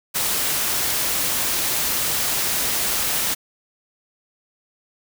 white noise, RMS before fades -22 dBFS, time 0.14-3.35 s, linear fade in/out 20 ms, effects none

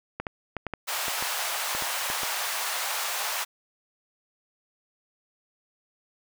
clicks, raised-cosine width 0.5 ms, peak -16 dBFS, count 11, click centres 0.2 / 0.268 / 0.567 / 0.667 / 0.737 / 1.082 / 1.225 / 1.75 / 1.823 / 2.101 / 2.233 s
pink high-pass noise, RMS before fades -30 dBFS, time 0.87-3.45 s, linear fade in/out 20 ms, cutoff 710 Hz, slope 24 dB/octave
effects none

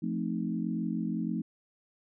sine chord, F dominant seventh, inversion none, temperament equal with one note detuned, 173.71 / 220 / 261.6 / 311.1 Hz, F3 / A3 / C4 / Eb4, -9 / 0 / 0 / 0 cents, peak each -34 / -33 / -37 / -37 dBFS, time 0.02-1.42 s, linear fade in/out 10 ms, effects none

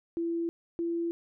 sine tone pair in turn, 336.1 / 338 Hz, E4 / E4, +34 / +43 cents, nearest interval unison, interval 9 cents, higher second, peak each -28 dBFS, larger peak neither, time 0.17-0.49 / 0.79-1.11 s, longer neither, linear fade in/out 0 ms, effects none

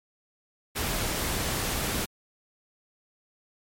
pink noise, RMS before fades -29 dBFS, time 0.75-2.06 s, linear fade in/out 20 ms, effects MP3 64 kbps

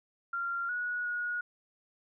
sine tone with pitch steps, 1385 / 1460 / 1449 Hz, F6 / F#6 / F#6, -15 / -24 / -37 cents, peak -31 dBFS, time 0.33-1.41 s, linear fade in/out 5 ms, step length 360 ms, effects none

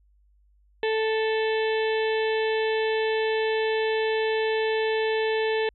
harmonic tone with a mistuned harmonic, 440 Hz, A4, in tune, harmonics 1 / 2 / 4 / 5 / 6 / 7 / 8 / 9, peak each -23 / -32 / -32 / -39 / -36 / -40 / -40 / -43 dBFS, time 0.83-5.69 s, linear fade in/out 2 ms, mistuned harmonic 8, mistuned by -16 cents, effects added 50 Hz sine -58 dBFS peak until 5.74 s

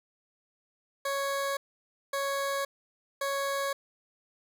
20% pulse tone bursts, 554.4 Hz, C#5, in tune, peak -24 dBFS, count 3, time 1.05-3.73 s, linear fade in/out 5 ms, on 520 ms, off 560 ms, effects none

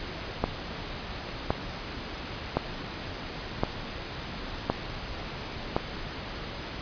click train, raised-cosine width 1 ms, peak -9 dBFS, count 6, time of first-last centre 0.44-5.765 s, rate 0.939 Hz, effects pink hiss -37 dBFS RMS until 6.81 s + resampled to 11025 Hz

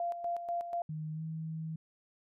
sine tone with tremolo, 691 Hz, F5, 19 cents flat, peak -31 dBFS, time 0-0.82 s, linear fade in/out 2 ms, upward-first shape square, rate 4.1 Hz, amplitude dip 60%
sine tone with pitch glide, 155.4 to 159.86 Hz, D#3 to D#3, -2 to +47 cents, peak -36 dBFS, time 0.89-1.76 s, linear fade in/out 5 ms, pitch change +49 cents, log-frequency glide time 1.13-1.22 s
effects none

